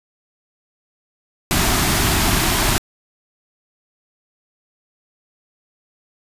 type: band-stop noise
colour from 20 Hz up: pink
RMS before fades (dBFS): -17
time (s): 1.51-2.78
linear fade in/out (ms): 0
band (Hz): 420 to 600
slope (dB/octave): 96
effects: resampled to 32000 Hz